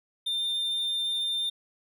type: tone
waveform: triangle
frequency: 3603 Hz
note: A7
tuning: 40 cents sharp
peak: -25 dBFS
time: 0.26-1.5 s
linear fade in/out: 10 ms
effects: none

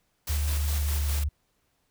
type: noise with tremolo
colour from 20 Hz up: white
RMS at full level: -35 dBFS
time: 0.27-1.24 s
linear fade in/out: 5 ms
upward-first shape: square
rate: 4.9 Hz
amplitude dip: 30%
type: tone with pitch glide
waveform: sine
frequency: 73.42 to 72.62 Hz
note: D2 to D2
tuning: 0 to -19 cents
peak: -24 dBFS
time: 0.29-1.29 s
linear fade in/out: 10 ms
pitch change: -19 cents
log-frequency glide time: 0.56-1.03 s
effects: pink hiss -72 dBFS RMS until 1.9 s

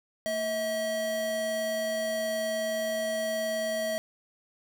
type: tone pair together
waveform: square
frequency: 227.3 / 642.9 Hz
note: A#3 / E5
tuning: -43 / -43 cents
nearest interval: octave + tritone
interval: 1800 cents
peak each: -40 / -29 dBFS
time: 0.26-3.98 s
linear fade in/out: 0 ms
effects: none

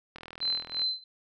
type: click train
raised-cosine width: 0.3 ms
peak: -26 dBFS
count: 28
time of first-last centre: 0.16-0.819 s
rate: 41 Hz
type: tone with tremolo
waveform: sine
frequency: 4072 Hz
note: C8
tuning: 48 cents flat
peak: -25 dBFS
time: 0.41-1.04 s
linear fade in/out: 5 ms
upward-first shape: sine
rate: 2.9 Hz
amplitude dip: 95%
effects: none

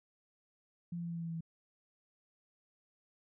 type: tone with pitch steps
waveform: sine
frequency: 172.3 / 171.11 / 169.93 / 168.75 / 167.59 / 166.43 / 165.28 / 164.14 Hz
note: F3 / F3 / F3 / E3 / E3 / E3 / E3 / E3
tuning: -23 / -35 / -47 / +41 / +29 / +17 / +5 / -7 cents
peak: -37 dBFS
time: 0.92-1.408 s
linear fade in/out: 5 ms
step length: 61 ms
effects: none

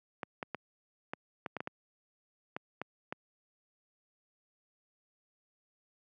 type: clicks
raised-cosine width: 0.5 ms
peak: -21 dBFS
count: 11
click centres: 0.232 / 0.428 / 0.547 / 1.135 / 1.462 / 1.567 / 1.605 / 1.674 / 2.565 / 2.816 / 3.125 s
effects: high-pass 150 Hz 12 dB/octave

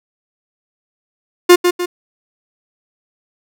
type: tone with echo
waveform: 45% pulse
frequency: 354.9 Hz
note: F4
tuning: 28 cents sharp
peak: -3 dBFS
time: 1.49-1.56 s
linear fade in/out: 10 ms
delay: 150 ms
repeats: 2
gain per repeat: -7 dB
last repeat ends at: 1.86 s
effects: none

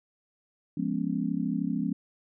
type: chord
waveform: sine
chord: C# dominant seventh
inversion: first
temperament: equal with one note detuned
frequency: 174.61 / 207.7 / 244.2 / 277.2 Hz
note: E#3 / G#3 / B3 / C#4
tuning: 0 / 0 / -19 / 0 cents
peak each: -32 dBFS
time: 0.77-1.93 s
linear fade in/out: 5 ms
effects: none

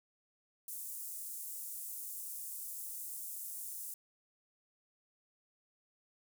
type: high-pass noise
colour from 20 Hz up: pink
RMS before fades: -44 dBFS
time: 0.68-3.94 s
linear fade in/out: 2 ms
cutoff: 8600 Hz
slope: 24 dB/octave
effects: none

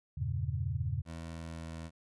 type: chord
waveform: sine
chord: E diminished seventh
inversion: none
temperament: equal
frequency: 82.41 / 98 / 116.54 / 138.59 Hz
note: E2 / G2 / Bb2 / Db3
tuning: 0 / 0 / 0 / 0 cents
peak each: -37 dBFS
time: 0.17-1.02 s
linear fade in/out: 10 ms
type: tone with pitch glide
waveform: 20% pulse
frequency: 82.41 to 81.6 Hz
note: E2 to E2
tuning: 0 to -17 cents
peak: -36 dBFS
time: 1.05-1.91 s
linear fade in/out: 50 ms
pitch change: -17 cents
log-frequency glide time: 1.28-1.69 s
effects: resampled to 24000 Hz

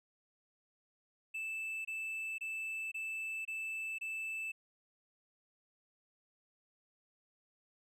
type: tone bursts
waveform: triangle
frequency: 2637 Hz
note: E7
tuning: in tune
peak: -36 dBFS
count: 6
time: 1.34-4.52 s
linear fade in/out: 10 ms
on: 510 ms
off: 24 ms
effects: none

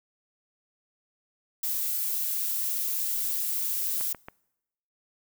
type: noise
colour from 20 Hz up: violet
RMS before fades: -29 dBFS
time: 1.63-4.13 s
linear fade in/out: 5 ms
type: click train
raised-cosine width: 0.5 ms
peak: -24 dBFS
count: 3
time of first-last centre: 4.01-4.285 s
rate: 7.28 Hz
effects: noise-tail reverb RT60 0.9 s tail -26 dB re dry

